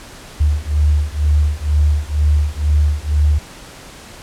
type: beating tone pair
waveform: sine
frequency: 73.42 / 75.52 Hz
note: D2 / D2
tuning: 0 / +49 cents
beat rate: 2.1 Hz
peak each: -15 dBFS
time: 0.4-3.39 s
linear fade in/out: 10 ms
effects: pink hiss -37 dBFS RMS until 4.22 s + low-pass 10000 Hz 12 dB/octave